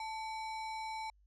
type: tone with sample-and-hold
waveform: sine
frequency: 880 Hz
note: A5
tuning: in tune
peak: -38 dBFS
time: 0-1.1 s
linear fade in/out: 2 ms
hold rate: 3150 Hz
effects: added 50 Hz sine -64 dBFS peak until 1.26 s + low-pass 6000 Hz 12 dB/octave